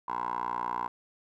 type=tone with band-pass filter; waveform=10% pulse; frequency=60.2 Hz; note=B1; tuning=44 cents flat; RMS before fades=-33 dBFS; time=0.08-0.88 s; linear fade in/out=5 ms; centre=1000 Hz; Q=9; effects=none